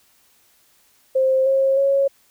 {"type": "tone with pitch steps", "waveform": "sine", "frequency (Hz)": [526, 538.3, 550.9], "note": ["C5", "C5", "C#5"], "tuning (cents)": [9, 49, -11], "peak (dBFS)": -14, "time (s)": [1.15, 2.08], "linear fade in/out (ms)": 10, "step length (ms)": 310, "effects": ["white hiss -58 dBFS RMS until 2.3 s"]}